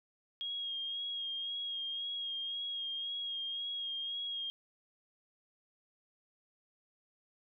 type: tone with vibrato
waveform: sine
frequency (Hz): 3264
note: G#7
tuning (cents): -31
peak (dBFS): -36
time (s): 0.41-4.5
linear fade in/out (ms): 0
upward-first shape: sine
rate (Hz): 1.9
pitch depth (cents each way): 27
effects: none